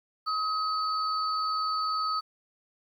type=tone pair together; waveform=sine; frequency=1268 / 4509 Hz; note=D#6 / C#8; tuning=+32 / +29 cents; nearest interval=octave + minor seventh; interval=2197 cents; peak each=-27 / -34 dBFS; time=0.26-2.21 s; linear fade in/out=20 ms; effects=10-bit